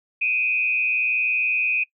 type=tone with frequency modulation; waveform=sine; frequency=2497 Hz; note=D#7; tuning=6 cents sharp; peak=-19 dBFS; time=0.21-1.84 s; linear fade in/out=10 ms; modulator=121 Hz; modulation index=0.77; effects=noise-tail reverb RT60 0.1 s tail -22 dB re dry